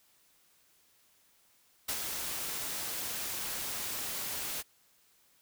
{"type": "noise with ADSR envelope", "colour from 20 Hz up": "white", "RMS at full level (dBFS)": -33, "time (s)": [1.88, 4.63], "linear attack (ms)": 12, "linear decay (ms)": 73, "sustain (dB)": -4, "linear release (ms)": 29, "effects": ["white hiss -67 dBFS RMS until 5.41 s"]}